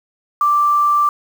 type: tone with quantisation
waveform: sine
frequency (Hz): 1174.7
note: D6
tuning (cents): 0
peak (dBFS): -11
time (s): 0.41-1.09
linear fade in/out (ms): 2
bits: 6
effects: none